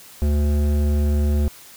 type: tone with hard clipping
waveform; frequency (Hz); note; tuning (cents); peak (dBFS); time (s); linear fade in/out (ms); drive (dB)
triangle; 73.42; D2; 0; -18; 0.22-1.48; 0; 17
effects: white hiss -44 dBFS RMS until 1.76 s